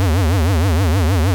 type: tone with vibrato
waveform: square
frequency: 87.31 Hz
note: F2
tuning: in tune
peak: -13 dBFS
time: 0-1.34 s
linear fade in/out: 0 ms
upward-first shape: triangle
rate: 6.4 Hz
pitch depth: 290 cents each way
effects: none